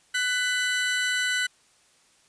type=tone pair together; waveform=30% pulse; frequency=1494 / 1994.3 Hz; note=F#6 / B6; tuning=+16 / +16 cents; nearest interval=perfect fourth; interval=500 cents; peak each=-22 / -26 dBFS; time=0.14-1.47 s; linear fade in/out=10 ms; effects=white hiss -61 dBFS RMS until 2.28 s + resampled to 22050 Hz

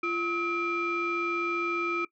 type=tone cluster; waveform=sine; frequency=344.1 / 1282 / 2371 Hz; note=F4 / E6 / D7; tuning=-26 / -49 / +16 cents; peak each=-30 dBFS; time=0.03-2.05 s; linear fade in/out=5 ms; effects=noise-tail reverb RT60 0.1 s tail -20 dB re dry + tanh soft clip ceiling -21 dBFS

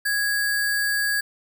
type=tone with sample-and-hold; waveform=sine; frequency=1661 Hz; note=G#6; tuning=in tune; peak=-20 dBFS; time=0.05-1.21 s; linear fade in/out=10 ms; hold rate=6300 Hz; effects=none

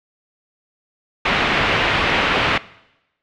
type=low-pass noise; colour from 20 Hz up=white; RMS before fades=-18 dBFS; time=1.25-2.58 s; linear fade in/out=5 ms; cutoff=2900 Hz; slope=24 dB/octave; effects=noise-tail reverb RT60 0.9 s tail -20 dB re dry

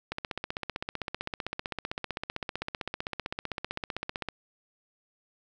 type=click train; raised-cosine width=0.3 ms; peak=-16 dBFS; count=66; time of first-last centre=0.12-4.287 s; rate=15.6 Hz; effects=none

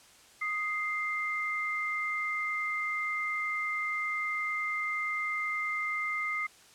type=tone pair together; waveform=sine; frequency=1244.5 / 2093 Hz; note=D#6 / C7; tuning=0 / 0 cents; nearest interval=major sixth; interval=900 cents; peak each=-35 / -31 dBFS; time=0.41-6.47 s; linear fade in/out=10 ms; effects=white hiss -57 dBFS RMS until 6.74 s + low-pass 9000 Hz 12 dB/octave

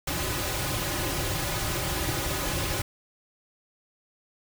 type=noise with comb filter; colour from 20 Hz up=pink; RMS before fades=-29 dBFS; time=0.07-2.82 s; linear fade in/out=5 ms; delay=4.4 ms; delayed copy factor=-0.75; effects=none

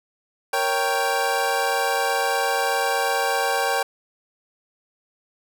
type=chord; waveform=25% pulse; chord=G diminished; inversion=first; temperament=equal; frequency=466.2 / 554.4 / 784 Hz; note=Bb4 / Db5 / G5; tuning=0 / 0 / 0 cents; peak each=-23 / -22 / -19 dBFS; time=0.53-3.83 s; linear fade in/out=5 ms; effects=none

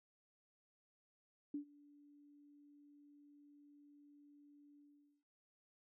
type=tone with ADSR envelope; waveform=sine; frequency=290 Hz; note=D4; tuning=22 cents flat; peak=-38 dBFS; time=1.54-5.24 s; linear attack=4 ms; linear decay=100 ms; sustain=-24 dB; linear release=450 ms; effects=none

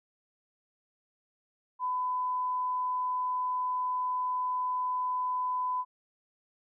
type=tone; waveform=sine; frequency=1004 Hz; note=B5; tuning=28 cents sharp; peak=-28 dBFS; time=1.79-5.85 s; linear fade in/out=50 ms; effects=none

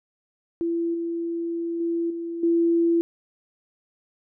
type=tone with level steps; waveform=sine; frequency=336.8 Hz; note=E4; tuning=37 cents sharp; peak=-22 / -25 / -22 / -28 / -17 dBFS; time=0.61-3.01 s; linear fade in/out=0 ms; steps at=0.94 / 1.8 / 2.1 / 2.43 s; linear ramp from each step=5 ms; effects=none

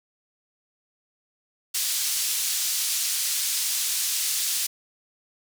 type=band-pass noise; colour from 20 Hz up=pink; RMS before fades=-26 dBFS; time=1.74-4.67 s; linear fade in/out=10 ms; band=4700 to 14000 Hz; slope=12 dB/octave; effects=none

